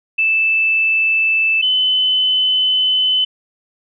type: tone pair in turn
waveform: sine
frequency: 2637 / 3028 Hz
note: E7 / F#7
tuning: 0 / +39 cents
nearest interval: major second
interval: 239 cents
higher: second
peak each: -12 dBFS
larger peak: neither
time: 0.18-1.62 / 1.62-3.25 s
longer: second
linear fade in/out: 10 ms
effects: none